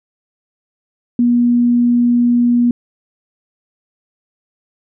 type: tone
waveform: sine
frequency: 240.7 Hz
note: B3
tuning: 44 cents flat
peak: -9 dBFS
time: 1.19-2.71 s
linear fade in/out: 2 ms
effects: none